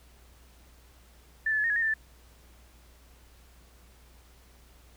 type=tone with pitch steps; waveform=sine; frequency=1768 / 1738 / 1712 / 1843 / 1686 / 1845 / 1780 / 1758 Hz; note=A6 / A6 / A6 / A#6 / G#6 / A#6 / A6 / A6; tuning=+8 / -22 / -48 / -20 / +26 / -18 / +20 / -2 cents; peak=-24 dBFS; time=1.46-1.94 s; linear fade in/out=5 ms; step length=60 ms; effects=added 60 Hz sine -55 dBFS peak until 4.96 s + pink hiss -60 dBFS RMS until 4.96 s